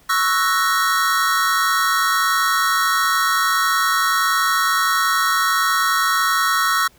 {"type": "chord", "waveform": "square", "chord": "F# dominant seventh", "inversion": "second", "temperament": "equal", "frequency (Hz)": [1108.7, 1318.5, 1480, 1864.7], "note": ["C#6", "E6", "F#6", "A#6"], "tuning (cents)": [0, 0, 0, 0], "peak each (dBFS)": [-22, -20, -24, -24], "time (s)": [0.09, 6.88], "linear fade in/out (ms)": 10, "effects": ["pink hiss -53 dBFS RMS until 6.98 s"]}